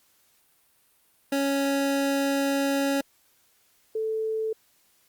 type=tone pair in turn; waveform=25% pulse / sine; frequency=277.2 / 440 Hz; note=C#4 / A4; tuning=0 / 0 cents; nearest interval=minor sixth; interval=800 cents; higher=second; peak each=-19 / -25 dBFS; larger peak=first; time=1.32-3.01 / 3.95-4.53 s; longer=first; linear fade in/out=5 ms; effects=white hiss -64 dBFS RMS until 5.08 s + Opus 48 kbps